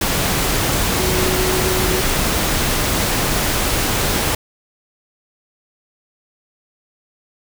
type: tone in noise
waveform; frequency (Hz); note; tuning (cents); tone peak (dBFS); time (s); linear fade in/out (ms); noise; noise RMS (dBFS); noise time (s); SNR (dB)
sine; 370; F#4; 0; -21; 0.99-2.01; 5; pink; -18; 0.01-4.35; -6
effects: none